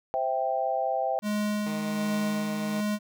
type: chord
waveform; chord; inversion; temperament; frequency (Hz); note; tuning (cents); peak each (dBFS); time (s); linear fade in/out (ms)
sine; C major; none; equal; 523.3 / 659.3 / 784; C5 / E5 / G5; 0 / 0 / 0; -31 / -29 / -28; 0.14-1.19; 0
type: tone with tremolo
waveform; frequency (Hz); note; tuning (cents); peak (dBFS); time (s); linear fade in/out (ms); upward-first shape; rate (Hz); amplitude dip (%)
square; 209.3; G#3; +14; -26; 1.22-2.99; 50; sine; 1.3; 35
type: tone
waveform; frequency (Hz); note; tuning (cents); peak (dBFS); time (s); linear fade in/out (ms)
10% pulse; 155; D#3; -6; -28; 1.66-2.81; 5
effects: none